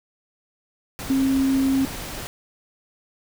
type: tone in noise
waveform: sine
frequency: 268.1 Hz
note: C4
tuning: 42 cents sharp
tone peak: -17 dBFS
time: 1.1-1.85 s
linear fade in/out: 0 ms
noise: pink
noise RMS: -33 dBFS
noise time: 0.99-2.27 s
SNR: +13 dB
effects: none